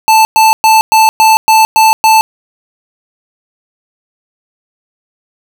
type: tone bursts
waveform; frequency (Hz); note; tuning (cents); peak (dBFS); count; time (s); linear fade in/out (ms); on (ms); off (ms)
square; 880; A5; 0; -4; 8; 0.08-2.21; 0; 170; 110
effects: none